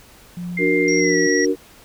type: tone with tremolo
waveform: sine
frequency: 176.4 Hz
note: F3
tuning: 18 cents sharp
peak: -25 dBFS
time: 0.37-1.27 s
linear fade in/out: 2 ms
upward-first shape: sine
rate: 1.8 Hz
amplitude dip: 35%
type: tone with pitch glide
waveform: sine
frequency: 2100 to 1936.9 Hz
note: C7 to B6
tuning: +6 to -34 cents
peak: -20 dBFS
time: 0.57-1.45 s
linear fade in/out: 5 ms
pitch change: -140 cents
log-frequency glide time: 0.98-1.17 s
type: chord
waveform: sine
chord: D augmented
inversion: none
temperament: equal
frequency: 293.7 / 370 / 466.2 Hz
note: D4 / F#4 / A#4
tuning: 0 / 0 / 0 cents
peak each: -20 dBFS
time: 0.58-1.56 s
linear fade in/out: 50 ms
type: tone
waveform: sine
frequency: 5620 Hz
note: F8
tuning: 10 cents sharp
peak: -24 dBFS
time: 0.88-1.46 s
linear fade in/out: 2 ms
effects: pink hiss -47 dBFS RMS until 1.84 s